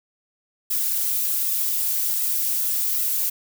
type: noise with flanger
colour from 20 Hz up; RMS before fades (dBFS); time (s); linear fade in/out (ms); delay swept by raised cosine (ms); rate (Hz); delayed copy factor
violet; -23; 0.7-3.3; 10; 1.5 to 6.5; 1.3; +1
effects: none